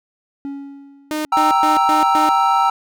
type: tone with exponential decay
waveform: triangle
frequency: 279 Hz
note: C#4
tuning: 11 cents sharp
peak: -21 dBFS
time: 0.45-1.51 s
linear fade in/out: 0 ms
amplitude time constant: 230 ms
type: tone bursts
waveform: sawtooth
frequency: 306.4 Hz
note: D#4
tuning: 27 cents flat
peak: -16 dBFS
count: 5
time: 1.11-2.29 s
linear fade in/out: 0 ms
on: 140 ms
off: 120 ms
type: chord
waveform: triangle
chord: E diminished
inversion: first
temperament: equal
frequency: 784 / 932.3 / 1318.5 Hz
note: G5 / Bb5 / E6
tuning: 0 / 0 / 0 cents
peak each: -15 dBFS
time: 1.32-2.7 s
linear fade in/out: 5 ms
effects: none